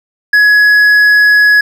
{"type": "tone with hard clipping", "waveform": "triangle", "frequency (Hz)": 1682, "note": "G#6", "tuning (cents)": 22, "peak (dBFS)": -5, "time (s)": [0.33, 1.61], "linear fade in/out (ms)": 5, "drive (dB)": 7, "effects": []}